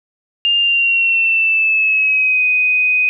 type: tone with pitch glide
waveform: sine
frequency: 2806 to 2500 Hz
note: F7 to D#7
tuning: +8 to +8 cents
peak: -11 dBFS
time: 0.45-3.09 s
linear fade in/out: 0 ms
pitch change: -200 cents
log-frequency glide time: 0.58-2.44 s
effects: none

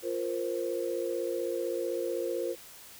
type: chord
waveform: sine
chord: F suspended fourth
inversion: none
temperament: equal with one note detuned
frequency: 349.2 / 467.5 / 523.3 Hz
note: F4 / Bb4 / C5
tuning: 0 / +5 / 0 cents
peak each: -34 dBFS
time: 0.02-2.56 s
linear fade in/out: 50 ms
effects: white hiss -50 dBFS RMS until 2.99 s

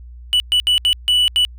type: tone bursts at uneven times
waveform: triangle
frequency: 2960 Hz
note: F#7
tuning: in tune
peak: -10 dBFS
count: 6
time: 0.33-0.4 / 0.52-0.6 / 0.67-0.78 / 0.85-0.93 / 1.08-1.28 / 1.36-1.45 s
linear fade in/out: 0 ms
effects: added 60 Hz sine -34 dBFS peak until 1.58 s

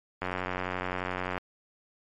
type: click train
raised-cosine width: 0.5 ms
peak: -16 dBFS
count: 107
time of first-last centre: 0.22-1.378 s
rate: 91.5 Hz
effects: MP3 64 kbps

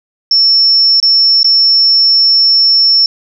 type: tone with dropouts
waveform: sine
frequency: 5400 Hz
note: E8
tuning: 41 cents sharp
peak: -5 dBFS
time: 0.31-3.06 s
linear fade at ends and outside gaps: 2 ms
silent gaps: 1.001-1.027 / 1.431-1.444 s
effects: none

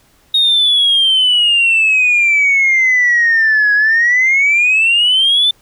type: exponential two-way sweep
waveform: sine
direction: down then up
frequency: 3745 to 1661.2 to 3563 Hz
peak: -7 dBFS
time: 0.34-5.51 s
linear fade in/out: 5 ms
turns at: 3.74 s
effects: tanh soft clip ceiling -5 dBFS + pink hiss -52 dBFS RMS until 5.61 s

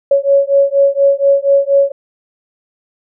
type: beating tone pair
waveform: sine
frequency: 554.4 / 558.6 Hz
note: C#5 / C#5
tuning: 0 / +13 cents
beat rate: 4.2 Hz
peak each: -11 dBFS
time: 0.11-1.92 s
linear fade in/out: 5 ms
effects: none

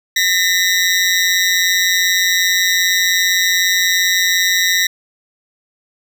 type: ring-modulated tone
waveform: 20% pulse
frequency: 1913 Hz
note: A#6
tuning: 44 cents sharp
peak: -4 dBFS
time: 0.16-4.87 s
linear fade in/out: 5 ms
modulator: 91.3 Hz
effects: none

